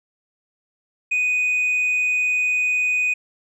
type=tone with tanh clipping; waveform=sine; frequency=2489 Hz; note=D#7; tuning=in tune; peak=-18 dBFS; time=1.11-3.14 s; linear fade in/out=10 ms; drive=1 dB; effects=none